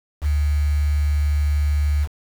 sine tone with quantisation, 73.42 Hz, D2, in tune, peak -16 dBFS, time 0.21-2.08 s, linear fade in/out 50 ms, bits 6, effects none

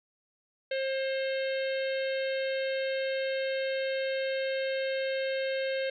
harmonic tone with a mistuned harmonic, 533 Hz, C5, 32 cents sharp, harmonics 1 / 3 / 4 / 5 / 6 / 7 / 8, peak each -29 / -39 / -41 / -43 / -45 / -46 / -47 dBFS, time 0.71-5.9 s, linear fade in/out 5 ms, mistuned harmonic 6, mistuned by -37 cents, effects none

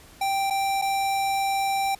square tone with dropouts, 784 Hz, G5, in tune, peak -23 dBFS, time 0.21-1.95 s, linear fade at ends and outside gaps 5 ms, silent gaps 0.501-0.506 / 0.816-0.821 s, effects pink hiss -50 dBFS RMS until 1.99 s + resampled to 32000 Hz

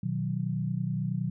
sine chord, B major, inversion none, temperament equal, 123.47 / 155.56 / 185 Hz, B2 / D#3 / F#3, 0 / 0 / 0 cents, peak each -32 dBFS, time 0.03-1.3 s, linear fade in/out 5 ms, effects none

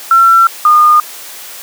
sine tone pair in turn, 1351 / 1218.8 Hz, E6 / D#6, +42 / -36 cents, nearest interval major second, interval 178 cents, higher first, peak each -3 dBFS, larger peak neither, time 0.11-0.47 / 0.65-1 s, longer first, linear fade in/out 2 ms, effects white hiss -29 dBFS RMS until 1.62 s + high-pass 400 Hz 12 dB/octave

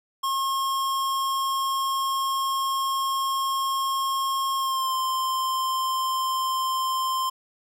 square tone with pitch glide, 1078 to 1046.7 Hz, C#6 to C6, -49 to 0 cents, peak -24 dBFS, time 0.23-7.3 s, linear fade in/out 10 ms, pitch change -51 cents, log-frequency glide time 4.57-4.95 s, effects none

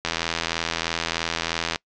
click train, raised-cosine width 0.2 ms, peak -6 dBFS, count 143, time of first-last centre 0.05-1.759 s, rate 83.1 Hz, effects noise-tail reverb RT60 0.1 s tail -25 dB re dry + low-pass 7000 Hz 12 dB/octave

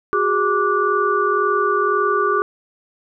sine tone cluster, 369.4 / 411.3 / 1170 / 1462 Hz, F#4 / G#4 / D6 / F#6, -3 / -17 / -7 / -21 cents, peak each -23 / -20 / -18 / -24 dBFS, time 0.13-2.42 s, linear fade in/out 0 ms, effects none

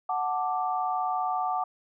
sine chord, D major, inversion first, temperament equal, 740 / 880 / 1174.7 Hz, F#5 / A5 / D6, 0 / 0 / 0 cents, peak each -28 / -32 / -31 dBFS, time 0.09-1.64 s, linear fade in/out 5 ms, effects none

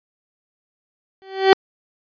30% pulse tone with exponential growth, 384.3 Hz, G4, 34 cents flat, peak -3 dBFS, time 1.22-1.53 s, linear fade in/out 0 ms, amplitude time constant 66 ms, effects resampled to 11025 Hz

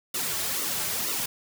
white noise with flanger, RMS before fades -29 dBFS, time 0.14-1.26 s, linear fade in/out 5 ms, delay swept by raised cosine 1.2 to 4.2 ms, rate 2.1 Hz, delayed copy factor -0.95, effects none

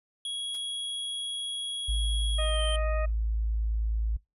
square tone with pitch glide, 3322 to 3136 Hz, G#7 to G7, 0 to 0 cents, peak -32 dBFS, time 0.25-2.76 s, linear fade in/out 2 ms, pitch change -100 cents, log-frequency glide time 2.34-2.6 s
white noise with exponential decay, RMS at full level -44 dBFS, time 0.54-0.63 s, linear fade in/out 5 ms, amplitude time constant 19 ms
sine tone, 54.7 Hz, A1, 9 cents flat, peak -25 dBFS, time 1.88-4.17 s, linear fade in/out 10 ms
harmonic tone, 622.3 Hz, D#5, in tune, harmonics 1 / 2 / 3 / 4, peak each -32 / -38 / -42 / -44 dBFS, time 2.38-3.06 s, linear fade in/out 10 ms
effects noise-tail reverb RT60 0.2 s tail -23 dB re dry + resampled to 32000 Hz

